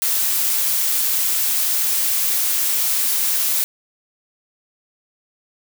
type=noise; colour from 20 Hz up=blue; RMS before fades=-19 dBFS; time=0.02-3.64 s; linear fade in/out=0 ms; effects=none